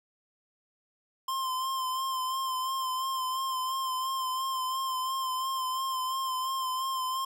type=tone with vibrato; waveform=square; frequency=1045 Hz; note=C6; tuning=2 cents flat; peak=-30 dBFS; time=1.28-7.25 s; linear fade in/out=5 ms; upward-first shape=sine; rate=2.9 Hz; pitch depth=34 cents each way; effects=none